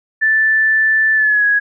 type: tone with pitch glide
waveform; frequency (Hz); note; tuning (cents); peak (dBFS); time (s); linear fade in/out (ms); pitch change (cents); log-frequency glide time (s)
sine; 1760 to 1665.1; A6 to G#6; 0 to +4; -10; 0.21-1.6; 20; -96; 1.14-1.45
effects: none